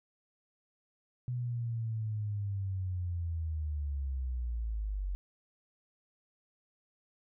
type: linear sweep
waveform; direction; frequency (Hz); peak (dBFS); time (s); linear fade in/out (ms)
sine; down; 124.8 to 45.67; -32; 1.28-5.15; 0
effects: none